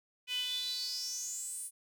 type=tone with high-pass filter sweep; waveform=sawtooth; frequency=498 Hz; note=B4; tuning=14 cents sharp; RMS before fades=-38 dBFS; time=0.27-1.71 s; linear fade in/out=50 ms; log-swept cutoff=2700 to 9900 Hz; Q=9.3; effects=none